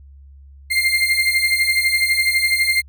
35% pulse beating tone pair, 2098 / 2110 Hz, C7 / C7, +4 / +14 cents, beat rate 12 Hz, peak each -17 / -16 dBFS, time 0.7-2.82 s, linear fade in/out 20 ms, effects added 69 Hz sine -40 dBFS peak until 2.88 s

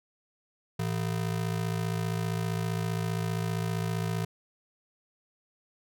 square ring-modulated tone, 139.6 Hz, C#3, 13 cents sharp, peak -26 dBFS, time 0.79-4.25 s, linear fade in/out 5 ms, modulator 27.6 Hz, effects none

